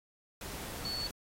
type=tone in noise; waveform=sine; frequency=4435 Hz; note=C#8; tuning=in tune; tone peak=-35 dBFS; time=0.85-1.07 s; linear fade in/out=2 ms; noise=pink; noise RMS=-43 dBFS; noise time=0.41-1.11 s; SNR=+5 dB; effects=AAC 48 kbps